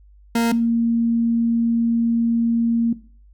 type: tone pair in turn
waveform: 40% pulse / sine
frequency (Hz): 231.9 / 231.9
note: A#3 / A#3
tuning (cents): -9 / -9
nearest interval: unison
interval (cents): 0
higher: neither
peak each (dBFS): -15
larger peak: neither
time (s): 0.35-0.52 / 0.52-2.93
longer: second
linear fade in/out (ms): 5
effects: noise-tail reverb RT60 0.4 s tail -17 dB re dry + added 50 Hz sine -46 dBFS peak until 3.33 s